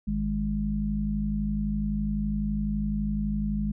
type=harmonic tone; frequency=51.9 Hz; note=G#1; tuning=in tune; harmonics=1 / 3 / 4; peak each=-30 / -34 / -27 dBFS; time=0.07-3.72 s; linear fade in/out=10 ms; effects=none